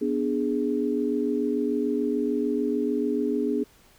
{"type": "chord", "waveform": "sine", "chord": "G# diminished", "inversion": "first", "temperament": "equal", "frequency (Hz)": [246.9, 293.7, 415.3], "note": ["B3", "D4", "G#4"], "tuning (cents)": [0, 0, 0], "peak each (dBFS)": -27, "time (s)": [0.01, 3.64], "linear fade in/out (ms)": 10, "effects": ["pink hiss -57 dBFS RMS until 3.98 s"]}